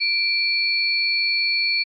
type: tone pair together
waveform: sine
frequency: 2349 / 4405 Hz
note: D7 / C#8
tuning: 0 / -12 cents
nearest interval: major seventh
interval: 1088 cents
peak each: -21 dBFS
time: 0-1.84 s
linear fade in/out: 20 ms
effects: AAC 64 kbps